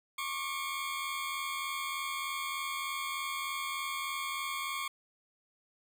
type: tone pair together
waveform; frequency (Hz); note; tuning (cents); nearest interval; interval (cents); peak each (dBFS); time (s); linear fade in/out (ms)
20% pulse; 1091.4 / 1174.7; C#6 / D6; -27 / 0; minor second; 127; -31 / -35; 0.18-4.88; 5
effects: none